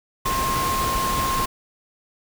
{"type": "tone in noise", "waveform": "sine", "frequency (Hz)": 1063, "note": "C6", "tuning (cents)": 27, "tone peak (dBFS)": -22, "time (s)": [0.25, 1.46], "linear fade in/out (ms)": 10, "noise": "pink", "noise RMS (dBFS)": -26, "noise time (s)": [0.25, 1.46], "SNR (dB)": 1, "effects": []}